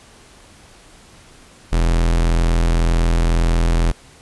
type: tone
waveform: 45% pulse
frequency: 41.95 Hz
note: E1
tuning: 31 cents sharp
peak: -13 dBFS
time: 1.72-3.92 s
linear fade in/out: 10 ms
effects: pink hiss -46 dBFS RMS until 4.21 s + resampled to 24000 Hz